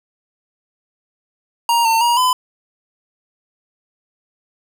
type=tone with pitch steps; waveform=square; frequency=938 / 904 / 950 / 1010 Hz; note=A#5 / A5 / A#5 / B5; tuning=+11 / +47 / +33 / +39 cents; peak=-13 dBFS; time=1.69-2.33 s; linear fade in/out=2 ms; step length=160 ms; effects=none